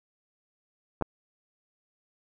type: clicks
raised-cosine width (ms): 1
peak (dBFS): -22 / -11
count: 2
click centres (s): 1.012 / 1.023
effects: none